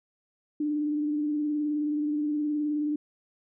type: tone with vibrato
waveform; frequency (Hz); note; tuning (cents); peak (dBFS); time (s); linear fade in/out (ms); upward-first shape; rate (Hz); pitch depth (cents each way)
sine; 297.9; D4; +25; -25; 0.6-2.96; 5; sine; 19; 29
effects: none